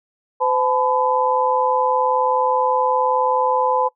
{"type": "tone cluster", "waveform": "sine", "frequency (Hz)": [510, 865, 1004], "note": ["C5", "A5", "B5"], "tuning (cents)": [-44, -30, 28], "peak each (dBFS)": -20, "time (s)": [0.4, 3.89], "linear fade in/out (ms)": 20, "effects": ["noise-tail reverb RT60 0.1 s tail -20 dB re dry"]}